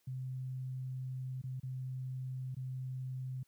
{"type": "tone with dropouts", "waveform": "sine", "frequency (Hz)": 129.4, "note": "C3", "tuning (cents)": -19, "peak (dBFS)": -37, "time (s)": [0.07, 3.43], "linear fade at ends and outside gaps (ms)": 5, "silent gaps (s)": [[1.415, 1.437], [1.598, 1.631], [2.546, 2.566]], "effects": ["white hiss -75 dBFS RMS until 3.47 s", "high-pass 80 Hz 12 dB/octave"]}